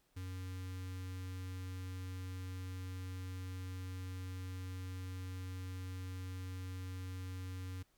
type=tone with notch filter; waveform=square; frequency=92.5 Hz; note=F#2; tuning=in tune; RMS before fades=-44 dBFS; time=0.16-7.83 s; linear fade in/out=10 ms; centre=670 Hz; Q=0.79; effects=pink hiss -75 dBFS RMS until 7.97 s